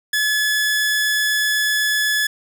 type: tone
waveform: sawtooth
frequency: 1712 Hz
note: A6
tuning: 48 cents flat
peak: -13 dBFS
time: 0.13-2.27 s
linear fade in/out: 5 ms
effects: none